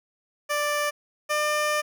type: tone pair in turn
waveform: 15% pulse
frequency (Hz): 589 / 600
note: D5 / D5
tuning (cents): +5 / +37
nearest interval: unison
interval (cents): 32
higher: second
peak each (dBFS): -17 / -16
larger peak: second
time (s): 0.49-0.91 / 1.29-1.82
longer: second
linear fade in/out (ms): 20
effects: none